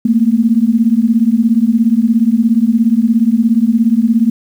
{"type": "beating tone pair", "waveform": "sine", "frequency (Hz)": [220, 237], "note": ["A3", "A#3"], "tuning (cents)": [0, 29], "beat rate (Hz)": 17, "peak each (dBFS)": -11, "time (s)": [0.05, 4.3], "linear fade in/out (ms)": 5, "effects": ["7-bit"]}